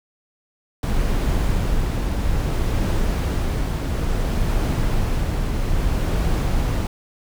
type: noise with tremolo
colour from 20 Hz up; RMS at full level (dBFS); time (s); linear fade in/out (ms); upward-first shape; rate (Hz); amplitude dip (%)
brown; -19; 0.83-6.87; 2; triangle; 0.59; 30
effects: none